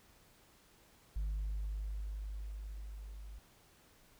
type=tone with level ramp; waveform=sine; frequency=51.2 Hz; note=G#1; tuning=24 cents flat; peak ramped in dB=-31 to -46 dBFS; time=1.16-3.39 s; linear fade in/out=5 ms; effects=tanh soft clip ceiling -33 dBFS + pink hiss -65 dBFS RMS until 4.19 s